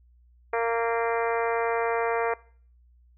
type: harmonic tone with a mistuned harmonic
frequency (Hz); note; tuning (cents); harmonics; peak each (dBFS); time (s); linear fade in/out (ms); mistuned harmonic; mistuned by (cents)
230.9; A#3; -16; 2 / 3 / 4 / 5 / 6 / 7 / 8 / 9 / 10; -26 / -30 / -32 / -34 / -36 / -37 / -38 / -39 / -40; 0.53-2.34; 5; 10; +47
effects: noise-tail reverb RT60 0.5 s tail -22 dB re dry + added 60 Hz sine -55 dBFS peak until 3.17 s